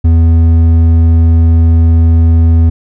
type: tone with hard clipping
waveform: sine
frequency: 82.41 Hz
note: E2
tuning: in tune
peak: -5 dBFS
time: 0.04-2.7 s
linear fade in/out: 10 ms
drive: 6 dB
effects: none